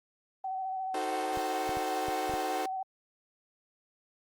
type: tone with vibrato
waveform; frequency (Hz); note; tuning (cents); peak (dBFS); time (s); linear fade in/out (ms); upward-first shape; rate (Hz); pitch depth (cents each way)
sine; 759; F#5; +44; -32; 0.44-2.83; 5; square; 14; 19
type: chord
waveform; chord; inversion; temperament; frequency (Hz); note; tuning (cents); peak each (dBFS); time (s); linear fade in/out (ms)
sawtooth; D# diminished seventh; none; equal with one note detuned; 311.1 / 370 / 443.6 / 523.3; D#4 / F#4 / A4 / C5; 0 / 0 / +14 / 0; -35; 0.94-2.66; 5
type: clicks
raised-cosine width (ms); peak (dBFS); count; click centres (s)
5; -31; 6; 1.373 / 1.693 / 1.771 / 2.085 / 2.296 / 2.338
effects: Opus 32 kbps